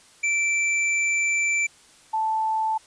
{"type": "tone pair in turn", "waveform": ["square", "sine"], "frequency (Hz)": [2336, 878.6], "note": ["D7", "A5"], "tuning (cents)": [-10, -3], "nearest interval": "octave + perfect fourth", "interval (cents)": 1693, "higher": "first", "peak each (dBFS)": -21, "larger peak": "neither", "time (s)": [[0.23, 1.67], [2.13, 2.78]], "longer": "first", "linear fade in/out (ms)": 10, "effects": ["white hiss -53 dBFS RMS until 2.86 s", "resampled to 22050 Hz"]}